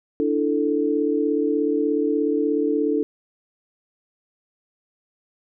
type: chord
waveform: sine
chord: D suspended second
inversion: none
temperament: just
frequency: 293.7 / 330.4 / 440.5 Hz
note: D4 / E4 / A4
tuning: 0 / +4 / +2 cents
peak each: -22 / -25 / -22 dBFS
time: 0.2-3.03 s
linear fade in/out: 0 ms
effects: none